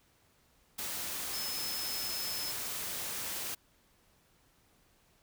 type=tone in noise; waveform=sine; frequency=5190 Hz; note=E8; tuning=28 cents flat; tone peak=-38 dBFS; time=1.33-2.52 s; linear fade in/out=10 ms; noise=white; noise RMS=-38 dBFS; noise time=0.78-3.55 s; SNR=-3 dB; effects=pink hiss -68 dBFS RMS until 5.22 s